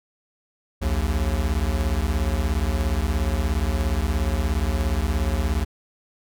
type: beating tone pair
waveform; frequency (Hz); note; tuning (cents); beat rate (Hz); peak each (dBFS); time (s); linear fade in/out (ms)
square; 60.5 / 77.5; B1 / D#2; -35 / -6; 17; -24; 0.81-5.65; 20
effects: none